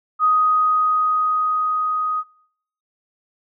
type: tone with level ramp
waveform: sine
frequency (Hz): 1250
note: D#6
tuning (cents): +8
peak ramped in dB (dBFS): -12 to -19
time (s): 0.19-2.24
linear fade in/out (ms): 50
effects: noise-tail reverb RT60 0.7 s tail -26 dB re dry